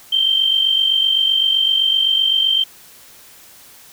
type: tone with amplitude modulation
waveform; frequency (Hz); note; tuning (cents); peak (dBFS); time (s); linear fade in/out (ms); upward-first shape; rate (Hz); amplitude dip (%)
sine; 3136; G7; 0; -10; 0.12-2.64; 10; sine; 47.8; 60
effects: white hiss -44 dBFS RMS until 3.92 s